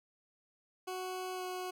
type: tone with pitch glide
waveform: 20% pulse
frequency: 370 to 366.8 Hz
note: F#4 to F#4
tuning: 0 to -15 cents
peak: -33 dBFS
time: 0.87-1.71 s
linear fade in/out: 10 ms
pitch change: -15 cents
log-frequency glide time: 1.34-1.43 s
effects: none